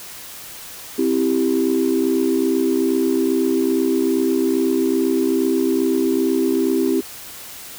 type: chord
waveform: sine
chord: C major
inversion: none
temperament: equal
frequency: 261.6 / 329.6 / 392 Hz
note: C4 / E4 / G4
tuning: 0 / 0 / 0 cents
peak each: -19 dBFS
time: 0.98-7.01 s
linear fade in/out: 10 ms
effects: tanh soft clip ceiling -8 dBFS + white hiss -36 dBFS RMS until 7.78 s